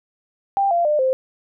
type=tone with pitch steps; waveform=sine; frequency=791 / 688.6 / 599.5 / 521.9 Hz; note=G5 / F5 / D5 / C5; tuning=+15 / -25 / +36 / -4 cents; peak=-15 dBFS; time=0.57-1.13 s; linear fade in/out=0 ms; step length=140 ms; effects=none